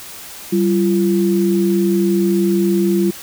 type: tone pair together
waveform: sine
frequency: 193.34 / 343.3 Hz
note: G3 / F4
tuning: -24 / -30 cents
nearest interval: minor seventh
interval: 994 cents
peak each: -15 dBFS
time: 0.52-3.11 s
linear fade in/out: 10 ms
effects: white hiss -34 dBFS RMS until 3.22 s